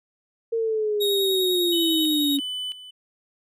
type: linear sweep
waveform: sine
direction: down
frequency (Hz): 460 to 277.2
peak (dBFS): -21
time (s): 0.52-2.4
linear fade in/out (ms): 10
type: tone with vibrato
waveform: 45% pulse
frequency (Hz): 3761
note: A#7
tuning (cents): +15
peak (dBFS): -22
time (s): 1-2.38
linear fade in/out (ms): 20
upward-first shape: sine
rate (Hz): 10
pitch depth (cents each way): 9
type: tone with tremolo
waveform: triangle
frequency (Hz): 3000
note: F#7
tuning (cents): +23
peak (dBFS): -26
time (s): 1.72-2.91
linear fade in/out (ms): 10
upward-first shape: square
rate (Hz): 1.5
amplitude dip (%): 75
effects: none